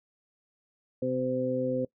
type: harmonic tone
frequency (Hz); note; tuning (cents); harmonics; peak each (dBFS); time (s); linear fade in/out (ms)
128.3; C3; -34; 1 / 2 / 3 / 4; -37 / -31 / -37 / -29; 1.02-1.85; 5
effects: noise-tail reverb RT60 0.1 s tail -21 dB re dry